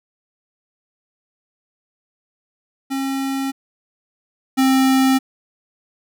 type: tone pair in turn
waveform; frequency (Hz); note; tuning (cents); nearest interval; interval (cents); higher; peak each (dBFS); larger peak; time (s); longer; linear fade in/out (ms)
square; 270 / 264.4; C#4 / C4; -45 / +18; unison; 37; first; -21 / -13; second; 2.9-3.52 / 4.57-5.19; neither; 20
effects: none